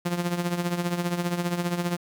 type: tone with tremolo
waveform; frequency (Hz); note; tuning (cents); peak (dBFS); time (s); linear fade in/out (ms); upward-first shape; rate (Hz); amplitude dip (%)
sawtooth; 174.61; F3; 0; -18; 0.05-1.97; 10; triangle; 15; 75
effects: 9-bit